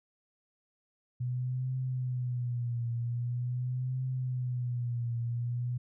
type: tone with vibrato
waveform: sine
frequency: 123.4 Hz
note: B2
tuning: 1 cent flat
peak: -30 dBFS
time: 1.2-5.78 s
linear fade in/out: 10 ms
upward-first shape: triangle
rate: 0.44 Hz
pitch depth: 88 cents each way
effects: none